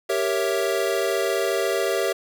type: chord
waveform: square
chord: G diminished seventh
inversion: none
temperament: equal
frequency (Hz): 392 / 466.2 / 554.4 / 659.3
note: G4 / Bb4 / Db5 / Fb5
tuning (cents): 0 / 0 / 0 / 0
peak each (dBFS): -26 / -28 / -28 / -28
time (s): 0.09-2.13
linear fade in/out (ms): 10
effects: none